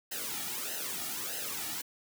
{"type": "noise with flanger", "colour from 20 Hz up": "white", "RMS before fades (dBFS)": -37, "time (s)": [0.11, 1.82], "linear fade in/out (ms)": 10, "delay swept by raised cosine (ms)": [0.86, 1.96], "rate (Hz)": 1.6, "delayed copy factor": -0.8, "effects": []}